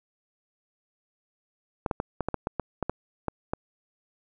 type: clicks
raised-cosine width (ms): 1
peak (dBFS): -13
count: 12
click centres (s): 1.862 / 1.912 / 2.001 / 2.207 / 2.286 / 2.343 / 2.471 / 2.597 / 2.827 / 2.896 / 3.283 / 3.535
effects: none